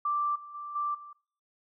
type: tone with level steps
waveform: sine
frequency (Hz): 1174.7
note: D6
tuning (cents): 0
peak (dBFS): -26 / -43 / -37 / -28 / -44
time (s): 0.05-1.13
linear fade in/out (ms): 5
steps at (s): 0.35 / 0.54 / 0.75 / 0.94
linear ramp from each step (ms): 10
effects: noise-tail reverb RT60 0.5 s tail -21 dB re dry